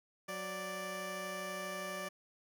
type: tone pair together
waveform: 15% pulse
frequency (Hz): 184.99 / 587.3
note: F#3 / D5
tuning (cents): 0 / 0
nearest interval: octave + minor sixth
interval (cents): 2000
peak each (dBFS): -39 / -34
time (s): 0.28-2.09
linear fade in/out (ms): 10
effects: none